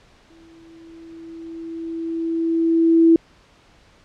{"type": "tone with exponential growth", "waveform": "sine", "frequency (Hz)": 329.6, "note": "E4", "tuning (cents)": 0, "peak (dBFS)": -8, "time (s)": [0.3, 3.16], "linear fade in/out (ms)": 2, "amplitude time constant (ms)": 620, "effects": ["pink hiss -53 dBFS RMS until 4.04 s", "low-pass 5000 Hz 12 dB/octave"]}